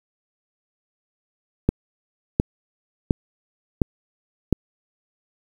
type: click train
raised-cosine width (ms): 3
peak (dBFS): -3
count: 5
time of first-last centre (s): 1.69-4.527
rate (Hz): 1.41
effects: 7-bit